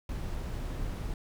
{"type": "noise", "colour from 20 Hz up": "brown", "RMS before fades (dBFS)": -35, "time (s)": [0.09, 1.14], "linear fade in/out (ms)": 2, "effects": []}